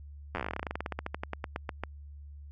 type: slowing click train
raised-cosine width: 0.5 ms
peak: -18 dBFS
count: 30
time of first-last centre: 0.35-1.836 s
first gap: 10 ms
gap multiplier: 1.1
effects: added 72 Hz sine -44 dBFS peak until 2.51 s